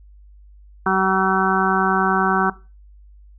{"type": "harmonic tone", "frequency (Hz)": 190, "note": "F#3", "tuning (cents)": 46, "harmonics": [1, 2, 4, 5, 6, 7, 8], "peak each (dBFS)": [-23, -23, -23, -23, -23, -23, -23], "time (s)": [0.86, 2.5], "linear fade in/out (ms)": 5, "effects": ["noise-tail reverb RT60 0.3 s tail -18 dB re dry", "added 50 Hz sine -43 dBFS peak until 3.38 s"]}